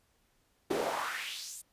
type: noise with high-pass filter sweep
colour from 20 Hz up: brown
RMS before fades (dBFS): -36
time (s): 0.7-1.62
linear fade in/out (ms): 10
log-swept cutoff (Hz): 330 to 9500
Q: 2.8
effects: pink hiss -72 dBFS RMS until 1.72 s + resampled to 32000 Hz